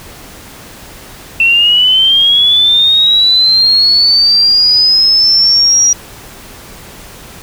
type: linear sweep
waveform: sine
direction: up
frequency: 2688 to 5750 Hz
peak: -5 dBFS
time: 1.4-5.93 s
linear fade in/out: 2 ms
effects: pink hiss -33 dBFS RMS until 7.42 s